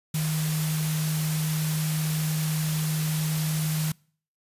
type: tone in noise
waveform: sine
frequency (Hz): 155.56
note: D#3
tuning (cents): 0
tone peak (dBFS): -24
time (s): 0.14-3.92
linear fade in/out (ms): 5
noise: white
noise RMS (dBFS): -33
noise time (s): 0.14-3.92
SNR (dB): +6
effects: noise-tail reverb RT60 0.5 s tail -26 dB re dry + resampled to 32000 Hz